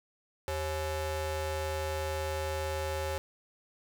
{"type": "ring-modulated tone", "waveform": "30% pulse", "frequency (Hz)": 311.1, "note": "D#4", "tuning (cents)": 0, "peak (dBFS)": -26, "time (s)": [0.48, 3.18], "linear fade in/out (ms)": 0, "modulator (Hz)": 231, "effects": []}